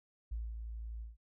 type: tone with ADSR envelope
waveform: sine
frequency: 56 Hz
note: A1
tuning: 31 cents sharp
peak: -35 dBFS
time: 0.31-1.17 s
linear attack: 11 ms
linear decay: 210 ms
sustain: -5 dB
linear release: 160 ms
effects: none